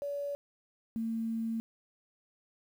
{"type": "tone pair in turn", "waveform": "sine", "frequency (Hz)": [570, 226.2], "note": ["C#5", "A3"], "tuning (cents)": [48, 48], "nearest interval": "octave + major third", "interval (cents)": 1600, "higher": "first", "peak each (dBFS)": [-33, -31], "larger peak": "second", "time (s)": [[0.02, 0.35], [0.96, 1.6]], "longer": "second", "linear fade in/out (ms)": 0, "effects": ["10-bit"]}